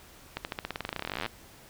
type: accelerating click train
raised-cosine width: 0.3 ms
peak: -16 dBFS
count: 29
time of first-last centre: 0.37-1.262 s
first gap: 79 ms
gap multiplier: 0.92
effects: pink hiss -53 dBFS RMS until 1.69 s